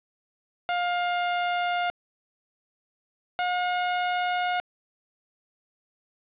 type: tone pair in turn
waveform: sawtooth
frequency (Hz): 707 / 718.5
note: F5 / F5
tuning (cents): +21 / +49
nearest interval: unison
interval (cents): 28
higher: second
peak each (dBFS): -20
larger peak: neither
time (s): 0.69-1.9 / 3.39-4.6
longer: neither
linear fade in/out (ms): 0
effects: resampled to 8000 Hz + 9-bit